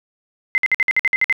sine tone bursts, 2067 Hz, C7, 22 cents flat, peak -12 dBFS, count 10, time 0.55-1.326 s, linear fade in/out 0 ms, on 29 ms, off 54 ms, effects none

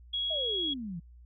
sine tone, 3322 Hz, G#7, in tune, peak -29 dBFS, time 0.13-0.74 s, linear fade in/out 10 ms
sine exponential sweep, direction down, 662 to 159.5 Hz, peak -35 dBFS, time 0.3-1 s, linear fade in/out 10 ms
effects added 60 Hz sine -50 dBFS peak until 1.25 s

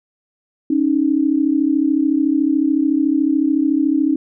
sine tone pair together, 276.2 / 310 Hz, C#4 / D#4, -6 / -6 cents, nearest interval major second, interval 200 cents, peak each -16 dBFS, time 0.7-4.16 s, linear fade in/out 5 ms, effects none

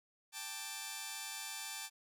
5% pulse chord, G suspended second, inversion none, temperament just, 784 / 882 / 1176 Hz, G5 / A5 / D6, 0 / +4 / +2 cents, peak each -37 / -34 / -38 dBFS, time 0.32-1.9 s, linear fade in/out 50 ms, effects none

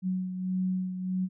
sine beating tone pair, 185 / 186.6 Hz, F#3 / F#3, 0 / +15 cents, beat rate 1.6 Hz, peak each -28 / -36 dBFS, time 0.02-1.29 s, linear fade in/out 50 ms, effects none

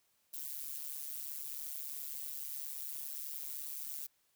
violet noise with amplitude modulation, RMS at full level -39 dBFS, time 0.33-4.07 s, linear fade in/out 10 ms, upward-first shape sine, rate 143 Hz, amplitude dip 90%, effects white hiss -75 dBFS RMS until 4.35 s

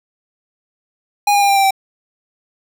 square tone with pitch steps, 820 / 811 / 802.2 / 793.4 / 784.8 / 776.2 Hz, G#5 / G#5 / G5 / G5 / G5 / G5, -22 / -41 / +40 / +21 / +2 / -17 cents, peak -11 dBFS, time 1.27-1.708 s, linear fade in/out 5 ms, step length 73 ms, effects none

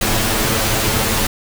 pink noise with comb filter, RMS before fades -17 dBFS, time 0.01-1.27 s, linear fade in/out 5 ms, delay 9.1 ms, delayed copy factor +0.95, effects none

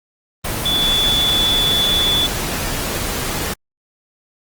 sine tone in noise, 3454 Hz, A7, 33 cents flat, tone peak -14 dBFS, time 0.65-2.27 s, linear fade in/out 10 ms, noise pink, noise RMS -22 dBFS, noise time 0.44-3.54 s, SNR +5 dB, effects Opus 24 kbps

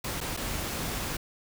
pink noise with dropouts, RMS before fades -33 dBFS, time 0.04-1.17 s, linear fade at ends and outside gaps 5 ms, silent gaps 0.205-0.211 / 0.367-0.372 s, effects none

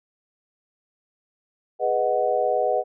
sine chord, G# minor seventh, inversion none, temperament equal, 415.3 / 493.9 / 622.3 / 740 Hz, G#4 / B4 / D#5 / F#5, 0 / 0 / 0 / 0 cents, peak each -28 / -24 / -24 / -24 dBFS, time 1.79-2.84 s, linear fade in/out 50 ms, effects none

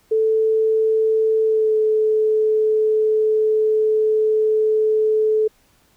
sine tone with pitch glide, 440 to 433.2 Hz, A4 to A4, 0 to -27 cents, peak -14 dBFS, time 0.11-5.48 s, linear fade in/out 10 ms, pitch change -27 cents, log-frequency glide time 1.44-1.76 s, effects pink hiss -58 dBFS RMS until 5.96 s

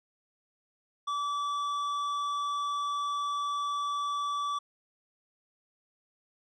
triangle tone with tanh clipping, 1154 Hz, D6, 31 cents flat, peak -31 dBFS, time 1.07-4.59 s, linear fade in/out 10 ms, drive 14 dB, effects none

